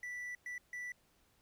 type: tone bursts at uneven times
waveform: triangle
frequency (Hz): 1968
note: B6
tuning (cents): -7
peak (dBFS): -39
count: 3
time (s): 0.03-0.35 / 0.46-0.58 / 0.73-0.92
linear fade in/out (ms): 2
effects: pink hiss -72 dBFS RMS until 1.41 s